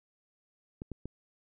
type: clicks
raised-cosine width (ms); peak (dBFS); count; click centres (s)
3; -26; 3; 0.819 / 0.917 / 1.056
effects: none